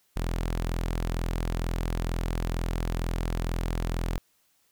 sawtooth tone, 42.16 Hz, E1, 40 cents sharp, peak -23 dBFS, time 0.16-4.18 s, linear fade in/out 0 ms, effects white hiss -68 dBFS RMS until 4.71 s

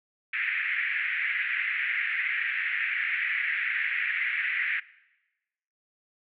white band-pass noise, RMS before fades -29 dBFS, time 0.33-4.8 s, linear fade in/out 5 ms, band 1700 to 2300 Hz, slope 48 dB/octave, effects noise-tail reverb RT60 1.0 s tail -20 dB re dry

